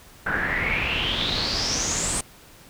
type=noise with low-pass filter sweep; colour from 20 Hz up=pink; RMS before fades=-25 dBFS; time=0.26-2.21 s; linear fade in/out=5 ms; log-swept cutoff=1500 to 8700 Hz; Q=8.5; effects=pink hiss -49 dBFS RMS until 2.69 s